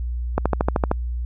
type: click train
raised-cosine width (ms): 1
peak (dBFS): -4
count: 8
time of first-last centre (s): 0.38-0.914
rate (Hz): 13.1
effects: added 60 Hz sine -23 dBFS peak until 1.25 s